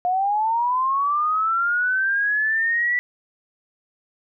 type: linear sweep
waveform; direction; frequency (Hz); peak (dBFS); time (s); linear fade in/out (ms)
sine; up; 709 to 1968; -18; 0.05-2.99; 0
effects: none